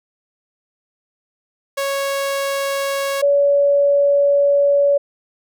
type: tone pair in turn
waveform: sawtooth / sine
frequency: 553 / 567.6 Hz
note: C#5 / C#5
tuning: -4 / +41 cents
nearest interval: unison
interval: 45 cents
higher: second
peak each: -15 / -11 dBFS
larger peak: second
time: 1.77-3.22 / 3.22-4.98 s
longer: second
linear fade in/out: 10 ms
effects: none